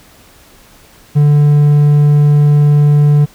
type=tone; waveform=triangle; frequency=146.83 Hz; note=D3; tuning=in tune; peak=-3 dBFS; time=1.15-3.26 s; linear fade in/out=20 ms; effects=pink hiss -43 dBFS RMS until 3.34 s